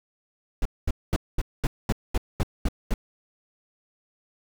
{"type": "noise bursts", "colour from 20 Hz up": "brown", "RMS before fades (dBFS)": -22, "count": 10, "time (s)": [0.62, 2.94], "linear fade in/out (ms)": 2, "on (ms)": 34, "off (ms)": 220, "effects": []}